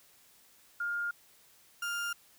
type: tone pair in turn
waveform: sine / 35% pulse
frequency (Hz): 1412 / 1403.1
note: F6 / F6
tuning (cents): +19 / +8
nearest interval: unison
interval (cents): 11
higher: first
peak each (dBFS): -31 / -31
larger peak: neither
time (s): 0.8-1.11 / 1.82-2.13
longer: neither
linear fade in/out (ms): 5
effects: white hiss -62 dBFS RMS until 2.38 s